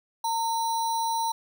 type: tone with sample-and-hold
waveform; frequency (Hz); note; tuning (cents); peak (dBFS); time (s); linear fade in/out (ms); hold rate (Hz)
sine; 912; A#5; -38; -24; 0.24-1.32; 5; 4900
effects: none